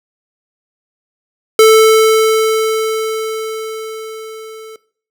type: tone with level ramp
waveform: square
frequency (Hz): 440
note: A4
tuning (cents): 0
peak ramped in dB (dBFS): -3 to -31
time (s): 1.59-4.76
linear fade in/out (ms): 2
effects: noise-tail reverb RT60 0.5 s tail -20 dB re dry